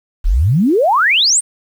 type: exponential sweep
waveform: sine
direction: up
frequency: 33.85 to 9210 Hz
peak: -9 dBFS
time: 0.24-1.41 s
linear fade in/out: 20 ms
effects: 7-bit